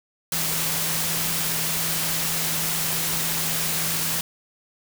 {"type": "tone in noise", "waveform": "sine", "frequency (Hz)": 163.1, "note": "E3", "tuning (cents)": -18, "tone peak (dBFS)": -34, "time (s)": [0.32, 4.21], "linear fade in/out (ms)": 2, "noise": "white", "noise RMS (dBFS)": -25, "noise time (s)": [0.32, 4.21], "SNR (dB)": -12, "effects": []}